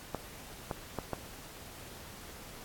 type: clicks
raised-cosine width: 1 ms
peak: -19 dBFS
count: 4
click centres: 0.147 / 0.712 / 0.987 / 1.133 s
effects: pink hiss -49 dBFS RMS until 2.64 s + AAC 64 kbps